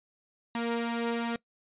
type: tone pair together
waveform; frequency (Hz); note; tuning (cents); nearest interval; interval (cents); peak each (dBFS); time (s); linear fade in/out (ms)
sawtooth; 233.1 / 469; A#3 / A#4; 0 / +11; octave; 1211; -26 / -31; 0.55-1.36; 2
effects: noise-tail reverb RT60 0.1 s tail -22 dB re dry + resampled to 8000 Hz